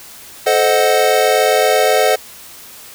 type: chord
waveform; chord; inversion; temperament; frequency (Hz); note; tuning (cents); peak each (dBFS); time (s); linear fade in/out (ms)
square; A diminished seventh; none; equal with one note detuned; 435.4 / 523.3 / 622.3 / 740; A4 / C5 / Eb5 / Gb5; -18 / 0 / 0 / 0; -17; 0.46-2.16; 10
effects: white hiss -37 dBFS RMS until 2.94 s